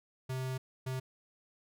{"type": "tone bursts at uneven times", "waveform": "square", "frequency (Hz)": 130, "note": "C3", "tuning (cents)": -11, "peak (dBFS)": -35, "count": 2, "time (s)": [[0.29, 0.58], [0.86, 1]], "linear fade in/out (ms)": 10, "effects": []}